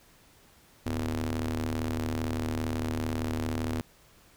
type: ring-modulated tone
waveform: sawtooth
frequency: 77.78 Hz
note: D#2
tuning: in tune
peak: -22 dBFS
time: 0.86-3.81 s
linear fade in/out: 0 ms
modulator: 172 Hz
effects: pink hiss -59 dBFS RMS until 4.36 s